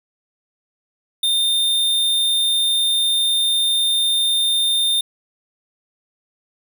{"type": "tone", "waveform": "square", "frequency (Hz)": 3626, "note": "A#7", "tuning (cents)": -49, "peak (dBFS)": -16, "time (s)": [1.23, 5.01], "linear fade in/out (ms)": 5, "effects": []}